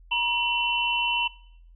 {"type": "tone cluster", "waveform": "sine", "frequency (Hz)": [954, 2720, 2999], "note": ["A#5", "F7", "F#7"], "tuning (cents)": [40, -46, 23], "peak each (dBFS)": [-27, -25, -27], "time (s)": [0.11, 1.28], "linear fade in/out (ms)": 10, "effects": ["noise-tail reverb RT60 0.6 s tail -19 dB re dry", "added 42 Hz sine -48 dBFS peak until 1.75 s"]}